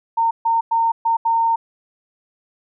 sine tone bursts at uneven times, 915 Hz, A#5, 32 cents flat, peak -14 dBFS, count 5, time 0.17-0.31 / 0.45-0.61 / 0.71-0.92 / 1.05-1.17 / 1.25-1.56 s, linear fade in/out 10 ms, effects none

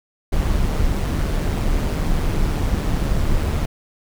brown noise with amplitude modulation, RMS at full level -17 dBFS, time 0.32-3.66 s, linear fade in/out 10 ms, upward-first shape sine, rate 149 Hz, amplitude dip 45%, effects none

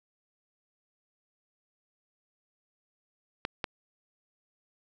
clicks, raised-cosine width 0.3 ms, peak -14 dBFS, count 2, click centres 3.451 / 3.642 s, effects none

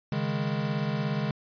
square chord, C# suspended second, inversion none, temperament equal with one note detuned, 138.59 / 155.56 / 206 Hz, C#3 / D#3 / G#3, 0 / 0 / -14 cents, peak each -32 dBFS, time 0.12-1.31 s, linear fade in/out 2 ms, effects resampled to 11025 Hz

